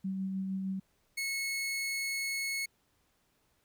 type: tone with tremolo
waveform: sine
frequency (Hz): 191.1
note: G3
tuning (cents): -44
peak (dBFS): -31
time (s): 0.04-0.8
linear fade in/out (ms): 10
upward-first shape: sine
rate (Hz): 6.5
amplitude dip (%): 25
type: tone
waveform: sawtooth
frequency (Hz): 2190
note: C#7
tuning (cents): -22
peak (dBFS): -29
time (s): 1.17-2.66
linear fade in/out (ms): 10
effects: pink hiss -73 dBFS RMS until 3.64 s